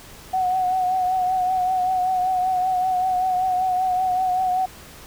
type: tone with vibrato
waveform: sine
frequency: 740 Hz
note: F#5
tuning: in tune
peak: -18 dBFS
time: 0.33-4.66 s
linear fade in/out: 10 ms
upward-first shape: triangle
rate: 5.2 Hz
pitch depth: 42 cents each way
effects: pink hiss -43 dBFS RMS until 5.06 s